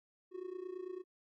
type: tone with amplitude modulation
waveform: triangle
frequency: 367.3 Hz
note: F#4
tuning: 13 cents flat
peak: -35 dBFS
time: 0.31-1.04 s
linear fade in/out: 50 ms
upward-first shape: sine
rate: 29 Hz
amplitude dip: 85%
effects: tanh soft clip ceiling -31 dBFS + MP3 48 kbps